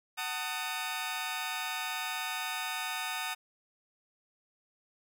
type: chord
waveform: 15% pulse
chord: D# diminished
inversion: first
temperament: just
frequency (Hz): 746.7 / 896 / 1244.5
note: F#5 / A5 / D#6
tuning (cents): +16 / +31 / 0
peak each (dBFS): -32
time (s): 0.17-3.35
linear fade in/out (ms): 20
effects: none